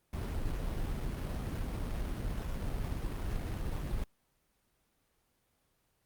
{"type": "noise with sample-and-hold", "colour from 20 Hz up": "brown", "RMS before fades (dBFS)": -35, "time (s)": [0.13, 4.04], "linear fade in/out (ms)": 2, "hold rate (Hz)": 4410, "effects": ["pink hiss -75 dBFS RMS until 6.05 s", "Opus 32 kbps"]}